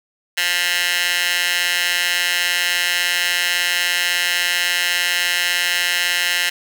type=tone with high-pass filter; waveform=15% pulse; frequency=176.4 Hz; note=F3; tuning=18 cents sharp; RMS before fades=-19 dBFS; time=0.37-6.5 s; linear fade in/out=10 ms; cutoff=2200 Hz; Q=2; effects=none